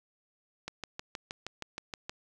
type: click train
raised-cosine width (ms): 0.2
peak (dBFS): -20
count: 10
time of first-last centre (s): 0.68-2.095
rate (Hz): 6.36
effects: none